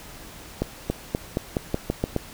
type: accelerating click train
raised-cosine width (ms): 2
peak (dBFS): -9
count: 9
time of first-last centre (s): 0.62-2.163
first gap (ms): 280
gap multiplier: 0.89
effects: pink hiss -43 dBFS RMS until 2.33 s